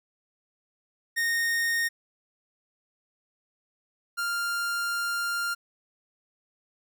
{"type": "tone pair in turn", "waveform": "45% pulse", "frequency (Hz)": [1848, 1396.6], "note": ["A#6", "F6"], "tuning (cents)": [-16, 0], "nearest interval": "perfect fourth", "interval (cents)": 484, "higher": "first", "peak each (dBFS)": [-24, -27], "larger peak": "first", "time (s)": [[1.16, 1.89], [4.17, 5.55]], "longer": "second", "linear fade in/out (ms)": 20, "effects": []}